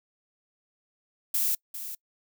violet noise with echo, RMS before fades -26 dBFS, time 1.34-1.55 s, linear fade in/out 5 ms, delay 400 ms, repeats 1, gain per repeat -11 dB, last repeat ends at 1.95 s, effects noise-tail reverb RT60 0.1 s tail -25 dB re dry

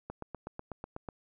click train, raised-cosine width 1 ms, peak -25 dBFS, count 9, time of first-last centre 0.1-1.088 s, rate 8.1 Hz, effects none

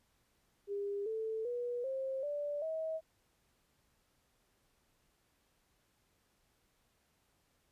sine tone with pitch steps, 403.1 / 442.1 / 484.9 / 531.9 / 583.4 / 639.9 Hz, G4 / A4 / B4 / C5 / D5 / D#5, +48 / +8 / -32 / +28 / -12 / +48 cents, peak -35 dBFS, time 0.67-3.01 s, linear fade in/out 50 ms, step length 390 ms, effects pink hiss -75 dBFS RMS until 7.71 s + resampled to 32000 Hz

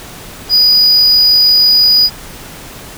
triangle tone, 4927 Hz, D#8, 18 cents flat, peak -4 dBFS, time 0.49-2.1 s, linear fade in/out 50 ms, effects pink hiss -31 dBFS RMS until 2.97 s

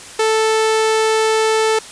sawtooth tone, 440 Hz, A4, in tune, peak -9 dBFS, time 0.19-1.79 s, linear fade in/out 5 ms, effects white hiss -35 dBFS RMS until 1.91 s + resampled to 22050 Hz

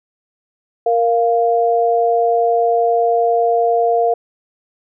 sine tone pair together, 466.2 / 696.3 Hz, A#4 / F5, 0 / -5 cents, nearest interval perfect fifth, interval 695 cents, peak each -15 / -14 dBFS, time 0.86-4.14 s, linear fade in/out 5 ms, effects none

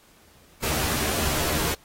pink noise with comb filter, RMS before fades -26 dBFS, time 0.62-1.75 s, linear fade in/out 20 ms, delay 13 ms, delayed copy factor +0.7, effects pink hiss -56 dBFS RMS until 1.84 s + AAC 48 kbps

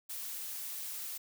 blue noise, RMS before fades -41 dBFS, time 0.09-1.18 s, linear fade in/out 10 ms, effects none

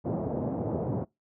pink band-pass noise, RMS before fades -31 dBFS, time 0.04-1.05 s, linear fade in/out 20 ms, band 100 to 700 Hz, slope 24 dB/octave, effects noise-tail reverb RT60 0.2 s tail -24 dB re dry

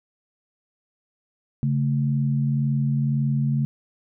sine tone pair together, 140 / 221.9 Hz, C#3 / A3, +18 / +15 cents, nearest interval minor sixth, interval 797 cents, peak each -20 / -26 dBFS, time 1.63-3.65 s, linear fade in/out 0 ms, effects none

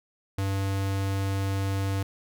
square tone, 97.6 Hz, G2, 7 cents flat, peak -26 dBFS, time 0.38-2.03 s, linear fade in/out 5 ms, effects none

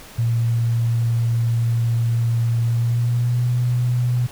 sine tone with pitch glide, 116.54 to 122.69 Hz, A#2 to B2, 0 to -11 cents, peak -16 dBFS, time 0.18-4.27 s, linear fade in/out 10 ms, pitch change +89 cents, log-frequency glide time 2.65-3.5 s, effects pink hiss -41 dBFS RMS until 4.31 s

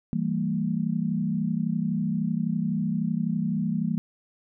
sine chord, E diminished, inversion none, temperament equal with one note detuned, 164.81 / 196 / 228.5 Hz, E3 / G3 / Bb3, 0 / 0 / -34 cents, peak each -28 dBFS, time 0.13-3.98 s, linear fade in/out 0 ms, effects none

